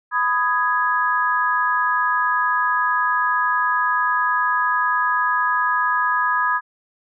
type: chord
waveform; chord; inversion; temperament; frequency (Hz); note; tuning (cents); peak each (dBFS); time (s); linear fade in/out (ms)
sine; G# minor; first; just; 996.7 / 1245.9 / 1661.2; B5 / D#6 / G#6; +16 / +2 / 0; -21; 0.11-6.61; 50
effects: none